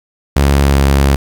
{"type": "tone with pitch glide", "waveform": "sawtooth", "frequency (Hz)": [70, 69.04], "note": ["C#2", "C#2"], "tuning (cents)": [18, -6], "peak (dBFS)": -4, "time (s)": [0.36, 1.16], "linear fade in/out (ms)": 5, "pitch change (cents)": -24, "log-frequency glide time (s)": [0.63, 0.81], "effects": ["7-bit"]}